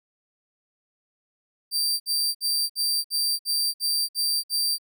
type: tone bursts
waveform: sawtooth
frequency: 4688 Hz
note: D8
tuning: 4 cents flat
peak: -19 dBFS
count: 9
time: 1.71-4.784 s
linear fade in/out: 50 ms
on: 290 ms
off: 58 ms
effects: none